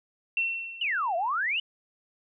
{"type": "tone with exponential decay", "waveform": "sine", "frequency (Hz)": 2709, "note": "E7", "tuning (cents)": 47, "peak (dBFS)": -22, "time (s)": [0.37, 1.29], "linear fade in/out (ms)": 2, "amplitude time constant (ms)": 200}
{"type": "exponential two-way sweep", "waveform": "sine", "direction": "down then up", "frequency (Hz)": [3047, 651, 3047], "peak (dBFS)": -25, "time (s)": [0.81, 1.6], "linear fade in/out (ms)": 5, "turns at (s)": 1.16}
{"effects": []}